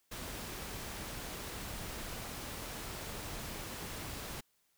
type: noise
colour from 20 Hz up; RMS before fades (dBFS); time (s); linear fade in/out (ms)
pink; -43; 0.11-4.41; 10
effects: white hiss -75 dBFS RMS until 4.77 s